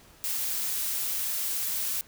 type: noise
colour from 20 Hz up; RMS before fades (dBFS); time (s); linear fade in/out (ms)
blue; -30; 0.24-2.01; 0
effects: pink hiss -55 dBFS RMS until 2.07 s